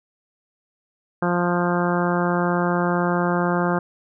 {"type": "harmonic tone", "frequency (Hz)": 175.6, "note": "F3", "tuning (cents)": 10, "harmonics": [1, 2, 3, 4, 5, 6, 7, 8, 9], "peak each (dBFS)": [-22, -25, -27, -28, -29, -30, -30, -31, -32], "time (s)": [1.22, 3.79], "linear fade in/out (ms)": 5, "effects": []}